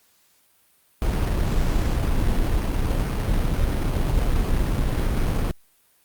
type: noise with sample-and-hold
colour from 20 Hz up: brown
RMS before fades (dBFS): -21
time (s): 1.02-5.51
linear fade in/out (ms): 0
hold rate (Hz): 3675
effects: white hiss -61 dBFS RMS until 6.04 s + Opus 48 kbps